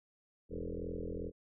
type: tone with frequency modulation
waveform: sine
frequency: 245.1 Hz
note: B3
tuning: 13 cents flat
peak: -37 dBFS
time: 0.49-1.32 s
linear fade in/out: 50 ms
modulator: 42.4 Hz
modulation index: 5.9
effects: none